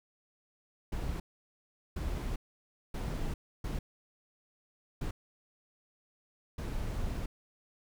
brown noise bursts at uneven times, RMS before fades -35 dBFS, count 6, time 0.92-1.2 / 1.96-2.36 / 2.94-3.34 / 3.64-3.79 / 5.01-5.11 / 6.58-7.26 s, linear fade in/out 5 ms, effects none

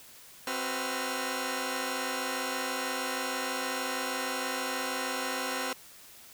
10% pulse tone cluster, 262.9 / 368.8 / 499.5 / 640 / 1383 Hz, C4 / F#4 / B4 / D#5 / F6, +8 / -6 / +20 / +49 / -17 cents, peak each -27 / -31 / -28 / -36 / -31 dBFS, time 0.47-5.73 s, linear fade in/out 2 ms, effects white hiss -52 dBFS RMS until 6.33 s

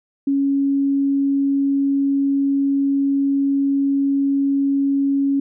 sine tone, 277.2 Hz, C#4, in tune, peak -15 dBFS, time 0.27-5.4 s, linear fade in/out 5 ms, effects none

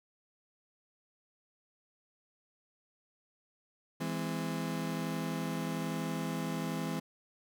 35% pulse chord, E augmented, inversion none, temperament just, 164.81 / 206 / 257.5 Hz, E3 / G#3 / B#3, 0 / -14 / -28 cents, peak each -35 / -38 / -37 dBFS, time 4-7 s, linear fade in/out 10 ms, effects none

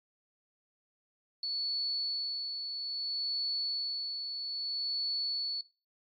sine tone with tremolo, 4431 Hz, C#8, 2 cents flat, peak -30 dBFS, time 1.43-5.61 s, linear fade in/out 2 ms, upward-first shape sine, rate 0.61 Hz, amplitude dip 45%, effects noise-tail reverb RT60 0.3 s tail -18 dB re dry + AAC 48 kbps

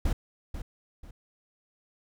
brown noise with echo, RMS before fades -25 dBFS, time 0.05-0.13 s, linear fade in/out 5 ms, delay 490 ms, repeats 2, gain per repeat -10 dB, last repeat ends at 1.11 s, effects none

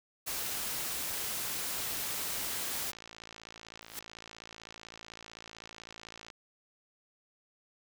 white noise, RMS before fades -36 dBFS, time 0.26-2.92 s, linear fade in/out 20 ms
click train, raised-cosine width 0.2 ms, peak -29 dBFS, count 255, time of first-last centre 1.75-6.302 s, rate 55.8 Hz
white noise with exponential growth, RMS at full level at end -37 dBFS, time 3.82-3.99 s, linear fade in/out 1 ms, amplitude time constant 36 ms
effects none

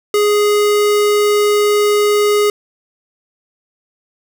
square tone, 415.3 Hz, G#4, in tune, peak -11 dBFS, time 0.14-2.5 s, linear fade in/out 2 ms, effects none

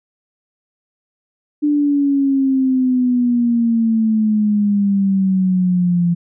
sine exponential sweep, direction down, 297.1 to 171.2 Hz, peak -12 dBFS, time 1.62-6.15 s, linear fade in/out 20 ms, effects none

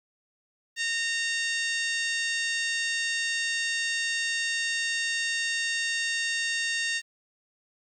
harmonic tone with a mistuned harmonic, 920 Hz, A#5, 23 cents flat, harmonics 2 / 3 / 4 / 5 / 6 / 7 / 8 / 9, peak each -29 / -33 / -35 / -37 / -39 / -40 / -41 / -42 dBFS, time 0.76-7.02 s, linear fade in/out 50 ms, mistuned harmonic 8, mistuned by -40 cents, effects 10-bit

